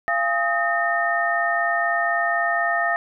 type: tone cluster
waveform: sine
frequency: 687 / 811 / 1258 / 1824 Hz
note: F5 / G#5 / D#6 / A#6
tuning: -29 / -41 / +19 / -38 cents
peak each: -23 / -30 / -26 / -22 dBFS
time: 0.08-2.96 s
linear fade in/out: 0 ms
effects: none